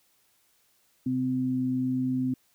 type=tone pair together; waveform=sine; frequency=128.4 / 256.8 Hz; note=C3 / C4; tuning=-32 / -32 cents; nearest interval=octave; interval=1200 cents; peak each=-33 / -25 dBFS; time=1.06-2.34 s; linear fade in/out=5 ms; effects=white hiss -67 dBFS RMS until 2.54 s